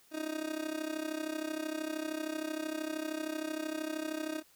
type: tone with amplitude modulation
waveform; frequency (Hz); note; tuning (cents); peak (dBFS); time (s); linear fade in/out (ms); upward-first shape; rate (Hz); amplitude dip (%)
30% pulse; 312.2; D#4; +6; -29; 0.11-4.43; 50; sine; 33; 80
effects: white hiss -64 dBFS RMS until 4.55 s